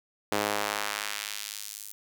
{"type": "tone with high-pass filter sweep", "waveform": "sawtooth", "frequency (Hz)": 103.83, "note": "G#2", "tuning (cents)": 0, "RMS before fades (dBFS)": -33, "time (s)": [0.32, 1.92], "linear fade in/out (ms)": 0, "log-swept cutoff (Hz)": [380, 9200], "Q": 0.77, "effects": []}